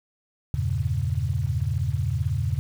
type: chord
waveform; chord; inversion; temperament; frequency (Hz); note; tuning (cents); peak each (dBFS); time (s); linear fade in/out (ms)
sine; E diminished seventh; none; equal; 82.41 / 98 / 116.54 / 138.59; E2 / G2 / Bb2 / Db3; 0 / 0 / 0 / 0; -28; 0.54-2.59; 0
effects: 8-bit